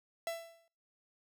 45% pulse tone with exponential decay, 667 Hz, E5, 20 cents sharp, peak -33 dBFS, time 0.27-0.68 s, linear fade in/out 1 ms, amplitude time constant 88 ms, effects noise-tail reverb RT60 0.6 s tail -26 dB re dry

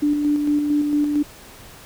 sine tone with tremolo, 294.1 Hz, D4, 3 cents sharp, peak -15 dBFS, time 0.02-1.23 s, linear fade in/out 10 ms, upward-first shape square, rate 4.4 Hz, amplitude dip 35%, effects pink hiss -43 dBFS RMS until 1.85 s

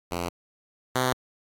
5% pulse tone pair in turn, 86.8 / 127.8 Hz, F2 / C3, -10 / -40 cents, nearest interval perfect fifth, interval 670 cents, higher second, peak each -17 / -11 dBFS, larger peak second, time 0.11-0.29 / 0.95-1.13 s, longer neither, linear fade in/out 5 ms, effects AAC 48 kbps

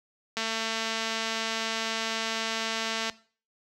click train, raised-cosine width 0.2 ms, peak -13 dBFS, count 612, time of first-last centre 0.37-3.098 s, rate 224 Hz, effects noise-tail reverb RT60 0.4 s tail -18 dB re dry + high-pass 60 Hz 12 dB/octave

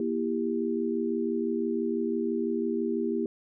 sine chord, E diminished, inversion second, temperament just, 237.3 / 329.6 / 395.6 Hz, Bb3 / E4 / G4, +31 / 0 / +16 cents, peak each -30 / -31 / -30 dBFS, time 0-3.26 s, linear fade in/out 2 ms, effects none

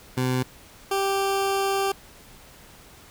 20% pulse tone pair in turn, 127.7 / 391.8 Hz, C3 / G4, -42 / -1 cents, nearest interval octave + perfect fifth, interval 1941 cents, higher second, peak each -17 dBFS, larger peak neither, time 0.17-0.43 / 0.91-1.92 s, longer second, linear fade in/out 5 ms, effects pink hiss -49 dBFS RMS until 3.1 s

